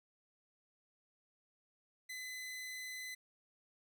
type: tone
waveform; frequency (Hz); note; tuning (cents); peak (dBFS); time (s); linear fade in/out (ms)
sawtooth; 2019; B6; +38; -40; 2.09-3.15; 10
effects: none